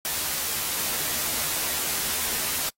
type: noise with comb filter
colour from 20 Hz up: white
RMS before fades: -27 dBFS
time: 0.05-2.69 s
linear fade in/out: 0 ms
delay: 13 ms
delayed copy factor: +0.6
effects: noise-tail reverb RT60 0.1 s tail -25 dB re dry + AAC 48 kbps

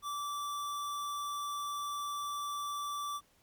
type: tone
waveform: square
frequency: 1163 Hz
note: D6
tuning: 17 cents flat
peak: -36 dBFS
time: 0.02-3.21 s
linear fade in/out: 50 ms
effects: pink hiss -68 dBFS RMS until 3.42 s + MP3 96 kbps

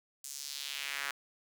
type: tone with high-pass filter sweep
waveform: sawtooth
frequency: 140.2 Hz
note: C#3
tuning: 20 cents sharp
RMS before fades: -40 dBFS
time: 0.24-1.11 s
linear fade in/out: 2 ms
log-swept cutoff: 7400 to 1500 Hz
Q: 1.8
effects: none

